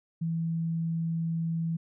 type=tone; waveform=sine; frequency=164.8 Hz; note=E3; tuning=in tune; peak=-27 dBFS; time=0.21-1.77 s; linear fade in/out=10 ms; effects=none